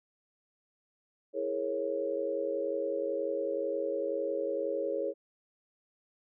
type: chord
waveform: sine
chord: A# half-diminished seventh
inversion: second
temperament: equal with one note detuned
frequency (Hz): 329.6 / 415.3 / 466.2 / 548.3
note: E4 / G#4 / A#4 / C#5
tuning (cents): 0 / 0 / 0 / -19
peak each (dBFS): -39 / -35 / -37 / -33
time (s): 1.33-5.14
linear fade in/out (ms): 50
effects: none